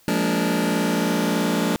sawtooth chord, Bb dominant seventh, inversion second, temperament just, 174.81 / 209.8 / 233.1 / 291.4 Hz, F3 / Ab3 / Bb3 / D4, +2 / +18 / 0 / -13 cents, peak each -21 dBFS, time 0.08-1.76 s, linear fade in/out 0 ms, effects white hiss -56 dBFS RMS until 1.8 s

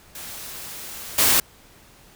white noise with level steps, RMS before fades -36 / -17 dBFS, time 0.15-1.4 s, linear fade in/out 2 ms, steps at 1.18 s, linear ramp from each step 5 ms, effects pink hiss -51 dBFS RMS until 2.15 s

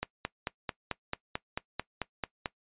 click train, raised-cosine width 0.3 ms, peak -15 dBFS, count 12, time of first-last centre 0.03-2.458 s, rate 4.53 Hz, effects noise-tail reverb RT60 0.1 s tail -20 dB re dry + resampled to 8000 Hz

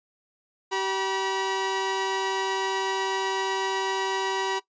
sawtooth tone pair together, 384.4 / 965 Hz, G4 / B5, -34 / -40 cents, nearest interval octave + major third, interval 1594 cents, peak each -24 dBFS, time 0.71-4.6 s, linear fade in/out 20 ms, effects noise-tail reverb RT60 0.1 s tail -18 dB re dry + resampled to 16000 Hz

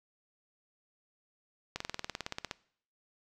slowing click train, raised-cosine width 0.2 ms, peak -18 dBFS, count 15, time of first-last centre 1.76-2.512 s, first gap 44 ms, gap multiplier 1.03, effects noise-tail reverb RT60 0.6 s tail -21 dB re dry

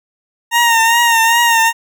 20% pulse tone with vibrato, 926 Hz, A#5, 12 cents flat, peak -4 dBFS, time 0.51-1.73 s, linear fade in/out 50 ms, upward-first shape triangle, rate 2.5 Hz, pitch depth 53 cents each way, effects none

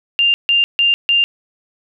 sine tone bursts, 2794 Hz, F7, in tune, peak -10 dBFS, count 4, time 0.19-1.24 s, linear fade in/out 0 ms, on 150 ms, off 150 ms, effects none

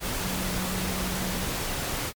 sine tone in noise, 185 Hz, F#3, in tune, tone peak -32 dBFS, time 0.19-1.47 s, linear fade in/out 50 ms, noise pink, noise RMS -30 dBFS, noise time 0-2.13 s, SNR -5 dB, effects MP3 96 kbps

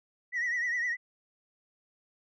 sine tone with vibrato, 1924 Hz, B6, 46 cents flat, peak -26 dBFS, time 0.32-0.97 s, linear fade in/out 50 ms, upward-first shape triangle, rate 9.8 Hz, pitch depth 85 cents each way, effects tanh soft clip ceiling -26 dBFS

